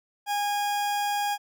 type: tone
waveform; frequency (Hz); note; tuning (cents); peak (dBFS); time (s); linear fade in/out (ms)
40% pulse; 820; G#5; -22; -24; 0.26-1.38; 50
effects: none